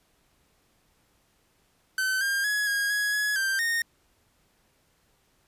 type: tone with pitch steps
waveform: 45% pulse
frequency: 1529 / 1604 / 1681 / 1637 / 1670 / 1685 / 1573 / 1845 Hz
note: G6 / G6 / G#6 / G#6 / G#6 / G#6 / G6 / A#6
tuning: -44 / +39 / +20 / -25 / +9 / +25 / +6 / -18 cents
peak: -24 dBFS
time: 1.98-3.82 s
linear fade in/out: 2 ms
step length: 230 ms
effects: pink hiss -67 dBFS RMS until 5.47 s + resampled to 32000 Hz